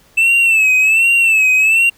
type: tone with vibrato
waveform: triangle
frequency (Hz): 2637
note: E7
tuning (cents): 0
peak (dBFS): -7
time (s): 0.17-1.9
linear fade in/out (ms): 10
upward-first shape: sine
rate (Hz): 1.3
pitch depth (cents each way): 82
effects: pink hiss -50 dBFS RMS until 1.97 s